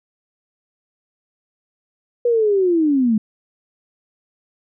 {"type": "linear sweep", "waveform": "sine", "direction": "down", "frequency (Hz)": [487.9, 208.1], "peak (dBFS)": -13, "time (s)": [2.25, 3.18], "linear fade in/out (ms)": 5, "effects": []}